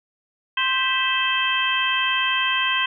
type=harmonic tone with a mistuned harmonic; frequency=523.3 Hz; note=C5; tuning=in tune; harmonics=2 / 3 / 4 / 5 / 6; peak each=-25 / -26 / -28 / -24 / -24 dBFS; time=0.57-2.86 s; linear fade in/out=5 ms; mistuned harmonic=4; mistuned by=-100 cents; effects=none